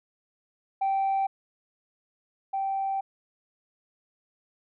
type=tone pair in turn; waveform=sine; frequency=779 / 779 Hz; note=G5 / G5; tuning=-11 / -11 cents; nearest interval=unison; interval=0 cents; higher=neither; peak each=-21 / -25 dBFS; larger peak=first; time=0.81-1.27 / 2.53-3.01 s; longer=second; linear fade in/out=10 ms; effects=tanh soft clip ceiling -21 dBFS